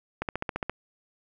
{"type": "click train", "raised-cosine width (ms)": 0.5, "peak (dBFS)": -14, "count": 8, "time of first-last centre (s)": [0.22, 0.696], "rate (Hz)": 14.7, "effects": []}